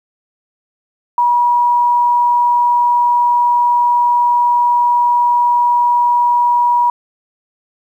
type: tone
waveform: sine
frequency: 964 Hz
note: B5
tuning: 42 cents flat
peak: -9 dBFS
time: 1.18-6.9 s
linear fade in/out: 2 ms
effects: 8-bit